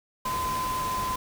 sine tone in noise, 1023 Hz, C6, 39 cents flat, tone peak -27 dBFS, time 0.25-1.16 s, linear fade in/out 5 ms, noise pink, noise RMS -35 dBFS, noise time 0.25-1.16 s, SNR +5 dB, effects none

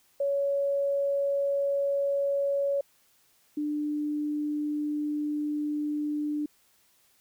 sine tone pair in turn, 560 / 297.5 Hz, C#5 / D4, +18 / +22 cents, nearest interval major seventh, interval 1096 cents, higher first, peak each -24 / -27 dBFS, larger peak first, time 0.2-2.81 / 3.57-6.46 s, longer second, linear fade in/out 5 ms, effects white hiss -65 dBFS RMS until 7.2 s

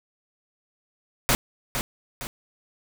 pink noise with echo, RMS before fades -20 dBFS, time 1.29-1.35 s, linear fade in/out 0 ms, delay 460 ms, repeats 2, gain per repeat -7 dB, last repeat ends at 2.27 s, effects none

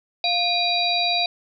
sine tone cluster, 700 / 2454 / 3886 / 4691 Hz, F5 / D#7 / B7 / D8, +4 / -25 / -29 / -3 cents, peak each -24 / -26 / -22 / -27 dBFS, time 0.24-1.26 s, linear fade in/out 2 ms, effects none

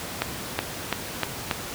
accelerating click train, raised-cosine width 0.3 ms, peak -6 dBFS, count 5, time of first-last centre 0.22-1.512 s, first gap 370 ms, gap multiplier 0.91, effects pink hiss -34 dBFS RMS until 1.74 s + high-pass 80 Hz 12 dB/octave

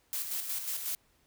blue noise with tremolo, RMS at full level -34 dBFS, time 0.13-0.95 s, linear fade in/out 0 ms, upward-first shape square, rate 5.5 Hz, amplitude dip 45%, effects pink hiss -69 dBFS RMS until 1.26 s

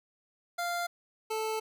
25% pulse tone pair in turn, 696 / 438.5 Hz, F5 / A4, -6 / -6 cents, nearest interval minor sixth, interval 800 cents, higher first, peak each -27 dBFS, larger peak neither, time 0.58-0.87 / 1.3-1.6 s, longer second, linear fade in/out 10 ms, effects none

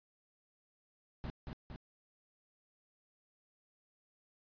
brown noise with echo, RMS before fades -41 dBFS, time 1.24-1.3 s, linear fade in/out 0 ms, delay 230 ms, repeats 2, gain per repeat -3 dB, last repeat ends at 1.76 s, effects resampled to 11025 Hz

